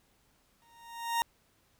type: tone with exponential growth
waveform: 40% pulse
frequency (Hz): 930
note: A#5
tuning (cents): -4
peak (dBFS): -24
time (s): 0.62-1.22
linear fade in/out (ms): 0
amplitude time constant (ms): 130
effects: pink hiss -69 dBFS RMS until 1.79 s